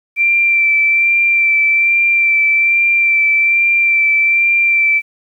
sine tone with vibrato, 2349 Hz, D7, in tune, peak -9 dBFS, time 0.16-5.02 s, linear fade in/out 50 ms, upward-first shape sine, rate 1.2 Hz, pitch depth 19 cents each way, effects 8-bit

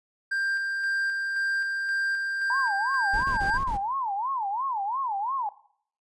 triangle tone with tremolo, 1587 Hz, G6, 21 cents sharp, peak -23 dBFS, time 0.31-3.58 s, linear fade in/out 10 ms, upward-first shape square, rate 1.9 Hz, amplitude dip 30%
sine tone with vibrato, 927 Hz, A#5, 10 cents flat, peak -26 dBFS, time 2.5-5.49 s, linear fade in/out 2 ms, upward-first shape sine, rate 2.9 Hz, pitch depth 290 cents each way
brown noise bursts, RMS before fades -32 dBFS, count 5, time 3.13-3.776 s, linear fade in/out 10 ms, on 110 ms, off 24 ms
effects noise-tail reverb RT60 0.6 s tail -18 dB re dry + resampled to 24000 Hz

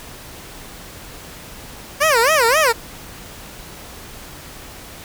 15% pulse tone with vibrato, 539 Hz, C#5, 49 cents flat, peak -6 dBFS, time 2-2.73 s, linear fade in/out 20 ms, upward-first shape sine, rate 3.8 Hz, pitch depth 300 cents each way, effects pink hiss -37 dBFS RMS until 5.04 s

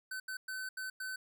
square tone bursts at uneven times, 1522 Hz, F#6, 48 cents sharp, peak -39 dBFS, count 5, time 0.11-0.2 / 0.28-0.37 / 0.48-0.69 / 0.77-0.9 / 1-1.16 s, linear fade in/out 5 ms, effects none

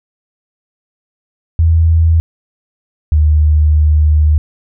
sine tone pair in turn, 81.8 / 76.19 Hz, E2 / D#2, -13 / -36 cents, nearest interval minor second, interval 123 cents, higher first, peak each -6 dBFS, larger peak neither, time 1.59-2.2 / 3.12-4.38 s, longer second, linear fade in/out 0 ms, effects none

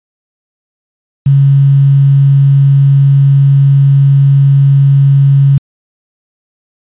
sine tone with quantisation, 138.59 Hz, C#3, in tune, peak -3 dBFS, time 1.26-5.58 s, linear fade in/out 5 ms, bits 5, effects resampled to 8000 Hz

